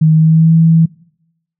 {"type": "tone with pitch glide", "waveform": "sine", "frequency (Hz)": [157.5, 163.34], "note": ["D#3", "E3"], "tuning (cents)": [21, -16], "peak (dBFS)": -5, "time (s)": [0.01, 0.86], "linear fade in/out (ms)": 10, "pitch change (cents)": 63, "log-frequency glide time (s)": [0.13, 0.54], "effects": ["noise-tail reverb RT60 0.8 s tail -23 dB re dry"]}